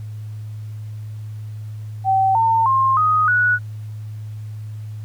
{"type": "tone with pitch steps", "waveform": "sine", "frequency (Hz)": [769, 904, 1062.7, 1249.2, 1468.5], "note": ["G5", "A5", "C6", "D#6", "F#6"], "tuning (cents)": [-33, 47, 27, 7, -13], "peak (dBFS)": -13, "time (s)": [2.04, 3.59], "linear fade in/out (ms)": 50, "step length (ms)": 310, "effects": ["added 107 Hz sine -28 dBFS peak until 5.04 s", "pink hiss -54 dBFS RMS until 5.04 s"]}